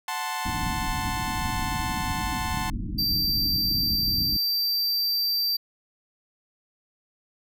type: chord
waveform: sawtooth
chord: F# diminished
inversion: none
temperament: equal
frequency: 740 / 880 / 1046.5 Hz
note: F#5 / A5 / C6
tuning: 0 / 0 / 0 cents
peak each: -31 / -27 / -29 dBFS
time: 0.08-2.7 s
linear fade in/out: 2 ms
type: low-pass noise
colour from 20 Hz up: pink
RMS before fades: -31 dBFS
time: 0.45-4.37 s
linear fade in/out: 5 ms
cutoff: 320 Hz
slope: 96 dB/octave
type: tone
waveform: square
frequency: 4684 Hz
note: D8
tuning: 5 cents flat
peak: -23 dBFS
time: 2.98-5.57 s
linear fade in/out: 10 ms
effects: none